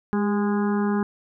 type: harmonic tone with a mistuned harmonic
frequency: 206.2 Hz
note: G#3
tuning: 12 cents flat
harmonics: 1 / 2 / 4 / 5 / 6 / 7 / 8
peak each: -21 / -27 / -33 / -35 / -37 / -38 / -39 dBFS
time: 0.13-1.03 s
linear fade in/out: 0 ms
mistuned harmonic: 2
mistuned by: -33 cents
effects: none